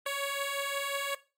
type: beating tone pair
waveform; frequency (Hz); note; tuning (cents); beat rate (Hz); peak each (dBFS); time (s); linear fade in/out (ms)
10% pulse; 554.4 / 560; C#5 / C#5; 0 / +18; 5.6; -28 / -24; 0.06-1.15; 5
effects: noise-tail reverb RT60 0.3 s tail -17 dB re dry + MP3 64 kbps